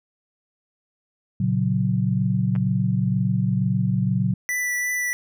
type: chord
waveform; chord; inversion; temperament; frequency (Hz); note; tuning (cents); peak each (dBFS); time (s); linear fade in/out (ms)
sine; F# major; first; equal; 116.54 / 138.59 / 185; A#2 / C#3 / F#3; 0 / 0 / 0; -23 / -24 / -22; 1.4-4.34; 5
type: clicks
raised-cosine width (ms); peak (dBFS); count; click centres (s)
0.5; -24; 2; 2.553 / 2.561
type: tone with vibrato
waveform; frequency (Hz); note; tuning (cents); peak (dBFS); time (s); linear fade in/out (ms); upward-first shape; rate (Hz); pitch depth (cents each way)
square; 1974; B6; -1; -23; 4.49-5.13; 0; triangle; 2.9; 13
effects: none

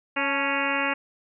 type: harmonic tone with a mistuned harmonic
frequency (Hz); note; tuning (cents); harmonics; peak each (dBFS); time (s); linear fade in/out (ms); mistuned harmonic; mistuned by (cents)
277.2; C#4; 0; 1 / 2 / 3 / 4 / 5 / 6 / 7 / 8 / 9 / 10; -32 / -32 / -32 / -32 / -32 / -32 / -32 / -32 / -32 / -32; 0.16-0.94; 10; 3; +57
effects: none

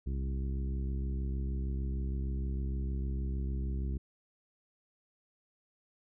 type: harmonic tone with a mistuned harmonic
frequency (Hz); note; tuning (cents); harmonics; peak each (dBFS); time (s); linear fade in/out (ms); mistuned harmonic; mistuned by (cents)
66.5; C2; +29; 1 / 2 / 3 / 4 / 5 / 6; -32 / -41 / -43 / -50 / -49 / -53; 0.06-3.98; 10; 1; -63
effects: none

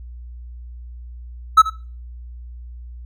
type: tone with echo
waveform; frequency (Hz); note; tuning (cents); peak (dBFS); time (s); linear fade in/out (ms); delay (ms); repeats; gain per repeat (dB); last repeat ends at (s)
triangle; 1299; E6; -26; -3; 1.57-1.62; 10; 81; 1; -15; 1.701
effects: noise-tail reverb RT60 0.4 s tail -19 dB re dry + added 60 Hz sine -33 dBFS peak until 3.05 s

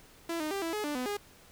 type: tone with pitch steps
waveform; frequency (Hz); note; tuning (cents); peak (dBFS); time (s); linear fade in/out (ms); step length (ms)
sawtooth; 335 / 307.3 / 394.7 / 330.6 / 422.6 / 294.8 / 251.7 / 410.1; E4 / D#4 / G4 / E4 / G#4 / D4 / B3 / G#4; +28 / -21 / +12 / +5 / +30 / +7 / +33 / -22; -28; 0.29-1.17; 5; 110
effects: pink hiss -57 dBFS RMS until 1.51 s

